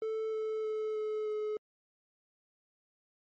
triangle tone with pitch steps, 440.1 / 436.6 / 433 / 429.6 / 426.1 Hz, A4 / A4 / A4 / A4 / G#4, 0 / -13 / -28 / -41 / +44 cents, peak -30 dBFS, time 0.02-1.57 s, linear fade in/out 2 ms, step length 310 ms, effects MP3 32 kbps

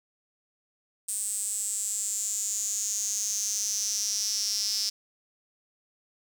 square tone with high-pass filter sweep, 103.83 Hz, G#2, in tune, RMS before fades -30 dBFS, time 1.08-4.9 s, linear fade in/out 10 ms, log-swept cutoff 8400 to 5200 Hz, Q 8.3, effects none

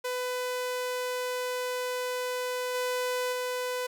sawtooth tone with level steps, 500 Hz, B4, 21 cents sharp, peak -26 / -24 / -26 dBFS, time 0.04-3.87 s, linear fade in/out 10 ms, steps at 2.74 / 3.32 s, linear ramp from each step 10 ms, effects none

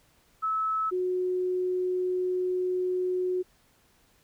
sine tone pair in turn, 1300 / 365.5 Hz, E6 / F#4, -24 / -21 cents, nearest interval octave + minor seventh, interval 2197 cents, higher first, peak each -25 dBFS, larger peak neither, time 0.42-0.91 / 0.91-3.43 s, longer second, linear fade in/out 20 ms, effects pink hiss -64 dBFS RMS until 4.23 s

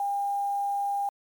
sine tone with quantisation, 804 Hz, G5, 44 cents sharp, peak -25 dBFS, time 0-1.09 s, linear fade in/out 2 ms, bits 8, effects MP3 96 kbps

